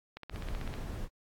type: click train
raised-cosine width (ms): 0.3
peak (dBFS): -27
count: 10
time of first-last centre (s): 0.17-0.74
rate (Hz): 15.8
type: noise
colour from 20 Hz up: brown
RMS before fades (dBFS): -38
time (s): 0.3-1.09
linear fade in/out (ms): 50
effects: AAC 64 kbps